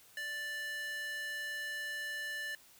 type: tone with high-pass filter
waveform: square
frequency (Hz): 587.3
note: D5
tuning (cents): 0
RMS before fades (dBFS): -40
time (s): 0.17-2.55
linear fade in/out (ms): 2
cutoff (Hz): 1800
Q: 2.9
effects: white hiss -61 dBFS RMS until 2.79 s